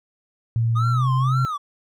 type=tone with pitch glide; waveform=sine; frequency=115 to 129.83 Hz; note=A#2 to C3; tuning=-23 to -13 cents; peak=-17 dBFS; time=0.56-1.45 s; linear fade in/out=0 ms; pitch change=+210 cents; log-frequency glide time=0.81-1.07 s
type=tone with vibrato; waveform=triangle; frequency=1192 Hz; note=D6; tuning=25 cents sharp; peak=-22 dBFS; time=0.75-1.58 s; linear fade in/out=20 ms; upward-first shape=sine; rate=1.9 Hz; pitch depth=240 cents each way
effects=none